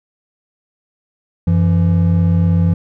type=tone pair together; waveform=triangle; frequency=92.5 / 168.77 Hz; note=F#2 / E3; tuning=0 / +41 cents; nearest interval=minor seventh; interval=1041 cents; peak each=-11 dBFS; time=1.47-2.74 s; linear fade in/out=5 ms; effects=none